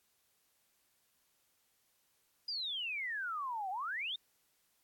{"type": "exponential two-way sweep", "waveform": "sine", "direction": "down then up", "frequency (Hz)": [4978, 728, 3744], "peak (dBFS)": -36, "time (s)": [2.48, 4.16], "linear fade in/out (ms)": 5, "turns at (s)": 3.7, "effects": ["white hiss -75 dBFS RMS until 4.83 s", "AAC 64 kbps"]}